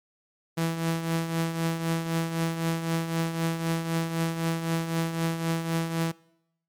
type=tone with tremolo; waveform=sawtooth; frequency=164.81 Hz; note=E3; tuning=in tune; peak=-19 dBFS; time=0.57-6.12 s; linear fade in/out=10 ms; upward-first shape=triangle; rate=3.9 Hz; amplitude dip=65%; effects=noise-tail reverb RT60 0.8 s tail -23 dB re dry + MP3 96 kbps